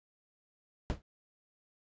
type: noise with exponential decay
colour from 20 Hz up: brown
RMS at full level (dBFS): -29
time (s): 0.9-1.02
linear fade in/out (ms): 0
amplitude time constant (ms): 26
effects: resampled to 16000 Hz

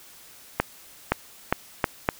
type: accelerating click train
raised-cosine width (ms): 0.5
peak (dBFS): -4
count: 5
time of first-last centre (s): 0.6-2.089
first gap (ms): 520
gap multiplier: 0.78
effects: white hiss -49 dBFS RMS until 2.19 s

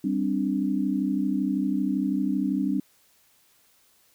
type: chord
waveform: sine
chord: G suspended fourth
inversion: none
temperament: just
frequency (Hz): 196 / 261.3 / 294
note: G3 / C4 / D4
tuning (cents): 0 / -2 / +2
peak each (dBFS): -27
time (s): 0.04-2.8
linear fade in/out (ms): 5
effects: white hiss -62 dBFS RMS until 4.14 s

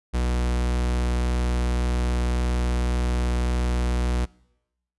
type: tone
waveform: 45% pulse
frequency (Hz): 60.9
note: B1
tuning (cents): -24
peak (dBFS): -21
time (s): 0.13-4.26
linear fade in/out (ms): 20
effects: noise-tail reverb RT60 0.9 s tail -24 dB re dry + resampled to 24000 Hz

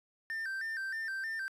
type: tone with vibrato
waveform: triangle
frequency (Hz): 1677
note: G#6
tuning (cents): +16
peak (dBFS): -33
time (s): 0.3-1.48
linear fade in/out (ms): 0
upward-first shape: square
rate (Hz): 3.2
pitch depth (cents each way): 120
effects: resampled to 32000 Hz + 11-bit

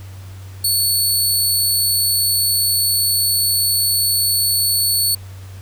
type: tone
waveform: 15% pulse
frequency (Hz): 4435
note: C#8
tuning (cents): 0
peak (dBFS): -8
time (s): 0.64-5.15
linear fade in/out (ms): 5
effects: added 95 Hz sine -32 dBFS peak until 5.61 s + pink hiss -45 dBFS RMS until 5.61 s

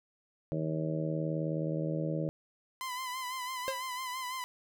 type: harmonic tone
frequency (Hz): 79.1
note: D#2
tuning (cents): +29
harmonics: 2 / 3 / 4 / 5 / 6 / 7 / 8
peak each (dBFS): -33 / -46 / -37 / -45 / -41 / -38 / -45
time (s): 0.52-2.29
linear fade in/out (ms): 0
type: tone with vibrato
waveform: sawtooth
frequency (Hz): 1018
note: C6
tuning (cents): -48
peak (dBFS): -32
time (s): 2.81-4.44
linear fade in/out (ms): 0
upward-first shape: sine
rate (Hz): 6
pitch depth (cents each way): 52
type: tone with exponential decay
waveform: square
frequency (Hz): 535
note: C5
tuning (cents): +38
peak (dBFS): -29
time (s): 3.68-3.84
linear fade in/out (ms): 0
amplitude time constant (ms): 34
effects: none

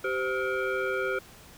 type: tone with frequency modulation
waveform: sine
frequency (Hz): 517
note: C5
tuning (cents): -21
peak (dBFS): -26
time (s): 0.04-1.19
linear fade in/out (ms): 5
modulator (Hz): 905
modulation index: 1.5
effects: pink hiss -51 dBFS RMS until 1.57 s

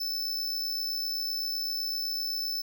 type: tone with amplitude modulation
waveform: square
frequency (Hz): 5274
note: E8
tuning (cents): 0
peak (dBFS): -28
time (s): 0-2.62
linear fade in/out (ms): 10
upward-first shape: sine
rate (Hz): 67.8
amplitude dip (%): 40
effects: none

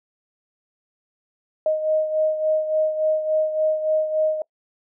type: beating tone pair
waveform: sine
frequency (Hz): 622.3 / 625.8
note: D#5 / D#5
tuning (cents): 0 / +10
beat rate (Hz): 3.5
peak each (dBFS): -19 / -26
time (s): 1.66-4.42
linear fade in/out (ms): 2
effects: noise-tail reverb RT60 0.1 s tail -25 dB re dry

